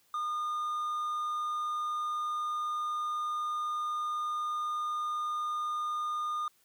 triangle tone, 1218 Hz, D#6, 37 cents flat, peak -29 dBFS, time 0.14-6.48 s, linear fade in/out 2 ms, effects white hiss -68 dBFS RMS until 6.64 s

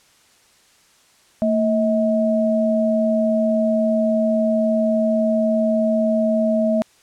sine tone pair together, 225.6 / 638 Hz, A3 / D#5, +44 / +43 cents, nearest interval octave + tritone, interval 1799 cents, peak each -18 dBFS, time 1.42-6.82 s, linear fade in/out 0 ms, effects white hiss -55 dBFS RMS until 7.02 s + low-pass 9000 Hz 12 dB/octave

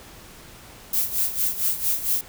violet noise with tremolo, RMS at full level -21 dBFS, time 0.93-2.21 s, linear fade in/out 2 ms, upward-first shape sine, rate 4.4 Hz, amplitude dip 75%, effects pink hiss -45 dBFS RMS until 2.28 s

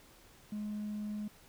triangle tone, 210 Hz, G#3, 19 cents sharp, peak -33 dBFS, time 0.52-1.28 s, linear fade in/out 5 ms, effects tanh soft clip ceiling -32 dBFS + pink hiss -60 dBFS RMS until 1.48 s

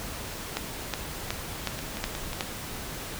two click trains, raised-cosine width 0.2 ms, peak -17 / -10 dBFS, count 4 / 6, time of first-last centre 1.79-2.332 / 0.57-2.408 s, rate 5.54 / 2.72 Hz, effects pink hiss -37 dBFS RMS until 3.19 s

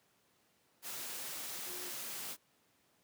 sine tone in noise, 360 Hz, F#4, 47 cents flat, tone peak -51 dBFS, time 1.65-1.93 s, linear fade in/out 50 ms, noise white, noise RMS -43 dBFS, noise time 0.82-2.37 s, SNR -11 dB, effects pink hiss -72 dBFS RMS until 3.03 s + high-pass 150 Hz 12 dB/octave

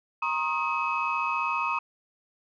sine tone cluster, 941 / 1076 / 1253 / 2555 Hz, A#5 / C6 / D#6 / D#7, +16 / +48 / +12 / +45 cents, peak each -30 dBFS, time 0.22-1.79 s, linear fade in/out 5 ms, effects tanh soft clip ceiling -17 dBFS

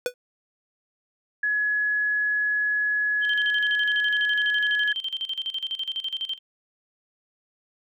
square tone with exponential decay, 493.9 Hz, B4, in tune, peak -19 dBFS, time 0.06-0.14 s, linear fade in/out 1 ms, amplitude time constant 16 ms
sine tone, 1690 Hz, G#6, 30 cents sharp, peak -21 dBFS, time 1.43-4.93 s, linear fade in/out 5 ms
sine tone with tremolo, 3136 Hz, G7, in tune, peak -25 dBFS, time 3.21-6.39 s, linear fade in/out 50 ms, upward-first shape square, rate 12 Hz, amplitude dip 80%
effects none

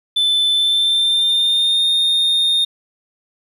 sine tone with pitch glide, 3520 to 3665 Hz, A7 to A#7, 0 to -30 cents, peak -10 dBFS, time 0.16-2.65 s, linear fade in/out 10 ms, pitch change +70 cents, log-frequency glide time 0.52-1.85 s, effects tanh soft clip ceiling -12 dBFS + 8-bit

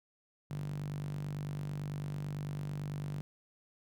sawtooth tone with high-pass filter, 49 Hz, G1, in tune, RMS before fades -39 dBFS, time 0.5-3.21 s, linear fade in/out 0 ms, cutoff 140 Hz, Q 6.8, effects none

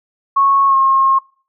sine tone with pitch glide, 1100 to 1075.5 Hz, C#6 to C6, -14 to +47 cents, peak -9 dBFS, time 0.36-1.19 s, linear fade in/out 10 ms, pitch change -39 cents, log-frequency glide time 0.67-0.76 s, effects noise-tail reverb RT60 0.4 s tail -23 dB re dry

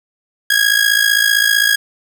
sawtooth tone with amplitude modulation, 1648 Hz, G#6, 14 cents flat, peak -4 dBFS, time 0.5-1.76 s, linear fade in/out 5 ms, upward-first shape sine, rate 55.5 Hz, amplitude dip 75%, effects none

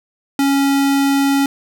square tone, 277.2 Hz, C#4, in tune, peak -13 dBFS, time 0.39-1.46 s, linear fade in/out 2 ms, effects none

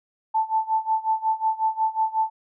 sine tone with tremolo, 881 Hz, A5, 2 cents sharp, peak -17 dBFS, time 0.34-2.3 s, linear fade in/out 10 ms, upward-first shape sine, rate 5.5 Hz, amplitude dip 90%, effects none

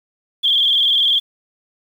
sine tone with vibrato, 3322 Hz, G#7, in tune, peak -12 dBFS, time 0.43-1.2 s, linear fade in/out 20 ms, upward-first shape square, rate 20 Hz, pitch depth 58 cents each way, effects 7-bit

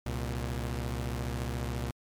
sawtooth tone pair together, 66.6 / 118.85 Hz, C2 / A#2, +31 / +34 cents, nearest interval minor seventh, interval 1003 cents, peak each -30 / -31 dBFS, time 0.06-1.91 s, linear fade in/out 0 ms, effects MP3 96 kbps

